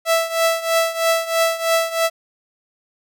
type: tone with tremolo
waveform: sawtooth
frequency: 659.3 Hz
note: E5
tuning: in tune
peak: -9 dBFS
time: 0.05-2.1 s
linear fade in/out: 50 ms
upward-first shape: triangle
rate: 3.1 Hz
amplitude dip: 85%
effects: none